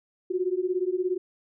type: beating tone pair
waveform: sine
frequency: 357.5 / 374.5 Hz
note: F4 / F#4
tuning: +41 / +21 cents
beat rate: 17 Hz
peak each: -27 dBFS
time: 0.3-1.18 s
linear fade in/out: 10 ms
effects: none